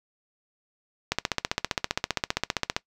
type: click train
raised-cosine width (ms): 0.2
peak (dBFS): -6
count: 26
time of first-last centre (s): 1.12-2.765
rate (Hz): 15.2
effects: noise-tail reverb RT60 0.1 s tail -21 dB re dry